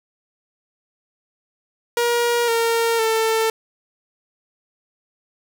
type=tone with pitch steps; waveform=sawtooth; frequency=475.3 / 460.4 / 446 Hz; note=A#4 / A#4 / A4; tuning=+34 / -22 / +23 cents; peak=-13 dBFS; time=1.97-3.5 s; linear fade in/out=2 ms; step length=510 ms; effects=none